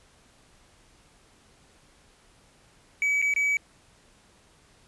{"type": "tone with dropouts", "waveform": "triangle", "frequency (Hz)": 2281, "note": "C#7", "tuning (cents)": 49, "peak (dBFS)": -20, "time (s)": [3.02, 3.57], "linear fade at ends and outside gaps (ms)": 1, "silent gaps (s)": [[3.217, 3.224], [3.339, 3.362]], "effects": ["pink hiss -59 dBFS RMS until 4.87 s", "resampled to 24000 Hz"]}